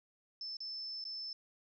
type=tone with dropouts; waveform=sine; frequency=5274 Hz; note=E8; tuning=in tune; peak=-40 dBFS; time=0.41-1.33 s; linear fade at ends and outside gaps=2 ms; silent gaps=0.569-0.604 / 1.041-1.051 s; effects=none